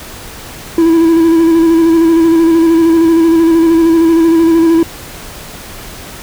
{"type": "tone with vibrato", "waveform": "triangle", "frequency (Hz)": 329.6, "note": "E4", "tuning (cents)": 0, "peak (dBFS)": -3, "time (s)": [0.78, 4.83], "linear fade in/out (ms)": 2, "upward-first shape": "square", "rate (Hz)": 13, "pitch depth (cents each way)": 26, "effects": ["pink hiss -29 dBFS RMS until 6.22 s"]}